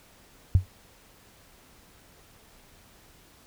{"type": "tone with exponential decay", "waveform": "sine", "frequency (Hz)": 92.5, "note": "F#2", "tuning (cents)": 0, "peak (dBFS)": -11, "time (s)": [0.55, 0.66], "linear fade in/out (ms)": 0, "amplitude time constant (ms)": 23, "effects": ["pink hiss -56 dBFS RMS until 3.46 s"]}